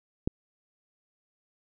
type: click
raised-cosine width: 3 ms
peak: -13 dBFS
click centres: 0.275 s
effects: none